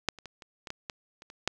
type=clicks; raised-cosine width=0.2 ms; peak=-8 / -30 / -25 / -29 / -23 / -18 / -18 / -30 / -29 / -9 dBFS; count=10; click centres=0.087 / 0.187 / 0.257 / 0.422 / 0.672 / 0.704 / 0.898 / 1.221 / 1.301 / 1.476 s; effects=none

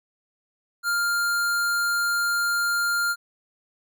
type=tone; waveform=square; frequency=1400 Hz; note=F6; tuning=4 cents sharp; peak=-22 dBFS; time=0.83-3.16 s; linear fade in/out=50 ms; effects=none

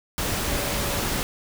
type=tone in noise; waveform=sine; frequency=570 Hz; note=C#5; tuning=48 cents sharp; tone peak=-35 dBFS; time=0.47-1 s; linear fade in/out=0 ms; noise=pink; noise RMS=-26 dBFS; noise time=0.18-1.23 s; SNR=-12 dB; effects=none

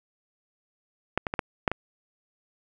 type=clicks; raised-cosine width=0.5 ms; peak=-8 / -13 / -13 / -9 / -6 / -12 dBFS; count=6; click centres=1.176 / 1.268 / 1.339 / 1.392 / 1.678 / 1.716 s; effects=none

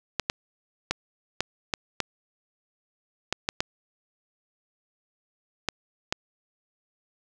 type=clicks; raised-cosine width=0.2 ms; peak=-7 dBFS; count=11; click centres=0.197 / 0.299 / 0.91 / 1.406 / 1.738 / 2.003 / 3.326 / 3.489 / 3.605 / 5.687 / 6.125 s; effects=none

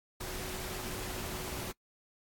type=tone in noise; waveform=sine; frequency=370 Hz; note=F#4; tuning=in tune; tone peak=-47 dBFS; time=0.2-1.72 s; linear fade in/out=10 ms; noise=pink; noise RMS=-40 dBFS; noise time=0.2-1.72 s; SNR=-10 dB; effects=noise-tail reverb RT60 0.1 s tail -23 dB re dry + AAC 64 kbps

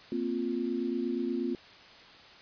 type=chord; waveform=sine; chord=Bb suspended second; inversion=none; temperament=equal; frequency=233.1 / 261.6 / 349.2 Hz; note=Bb3 / C4 / F4; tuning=0 / 0 / 0 cents; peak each=-34 / -33 / -33 dBFS; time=0.12-1.55 s; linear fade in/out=2 ms; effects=white hiss -52 dBFS RMS until 2.41 s + resampled to 11025 Hz

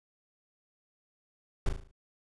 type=noise with echo; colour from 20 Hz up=brown; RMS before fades=-25 dBFS; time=1.66-1.69 s; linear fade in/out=2 ms; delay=37 ms; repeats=6; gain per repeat=-6 dB; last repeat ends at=1.912 s; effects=resampled to 24000 Hz

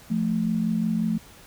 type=tone pair together; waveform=sine; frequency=174.37 / 220 Hz; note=F3 / A3; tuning=-2 / 0 cents; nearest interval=major third; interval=402 cents; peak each=-26 / -23 dBFS; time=0.1-1.18 s; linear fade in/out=10 ms; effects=pink hiss -49 dBFS RMS until 1.46 s

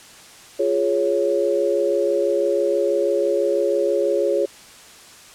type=chord; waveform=sine; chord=Db major; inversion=first; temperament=equal; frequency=349.2 / 415.3 / 554.4 Hz; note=F4 / Ab4 / Db5; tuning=0 / 0 / 0 cents; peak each=-23 / -21 / -20 dBFS; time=0.59-4.46 s; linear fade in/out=10 ms; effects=white hiss -44 dBFS RMS until 5.34 s + low-pass 9000 Hz 12 dB/octave

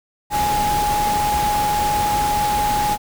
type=tone in noise; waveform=sine; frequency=833 Hz; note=G#5; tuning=5 cents sharp; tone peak=-17 dBFS; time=0.3-2.98 s; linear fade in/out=50 ms; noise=pink; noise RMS=-25 dBFS; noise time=0.3-2.98 s; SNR=+5 dB; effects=none

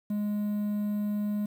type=tone with quantisation; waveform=triangle; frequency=207.7 Hz; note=G#3; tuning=in tune; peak=-25 dBFS; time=0.1-1.46 s; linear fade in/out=5 ms; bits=9; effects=none

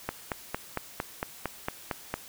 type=click train; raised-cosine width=0.5 ms; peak=-14 dBFS; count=10; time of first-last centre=0.09-2.14 s; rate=4.39 Hz; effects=white hiss -48 dBFS RMS until 2.28 s

